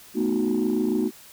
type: chord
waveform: sine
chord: B dominant seventh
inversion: third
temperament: equal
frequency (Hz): 220 / 246.9 / 311.1 / 370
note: A3 / B3 / D#4 / F#4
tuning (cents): 0 / 0 / 0 / 0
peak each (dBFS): -25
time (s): 0.14-1.11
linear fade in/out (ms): 50
effects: tanh soft clip ceiling -15 dBFS + white hiss -48 dBFS RMS until 1.32 s